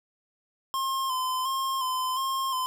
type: tone with vibrato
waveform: square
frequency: 1046.5 Hz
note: C6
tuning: in tune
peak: -27 dBFS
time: 0.74-2.66 s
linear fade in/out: 0 ms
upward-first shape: square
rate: 1.4 Hz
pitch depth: 35 cents each way
effects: none